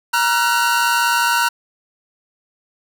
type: tone cluster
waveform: 45% pulse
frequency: 945 / 1373 / 1493 / 2736 Hz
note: A#5 / F6 / F#6 / F7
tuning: +23 / -30 / +15 / -36 cents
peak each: -18 / -21 / -19 / -27 dBFS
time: 0.13-1.49 s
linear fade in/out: 10 ms
effects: none